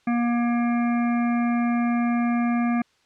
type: harmonic tone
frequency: 237.8 Hz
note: A#3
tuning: 35 cents sharp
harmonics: 1 / 3 / 5 / 7 / 9 / 10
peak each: -20 / -30 / -34 / -37 / -39 / -40 dBFS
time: 0.07-2.82 s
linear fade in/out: 5 ms
effects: white hiss -63 dBFS RMS until 3.05 s + low-pass 5000 Hz 12 dB/octave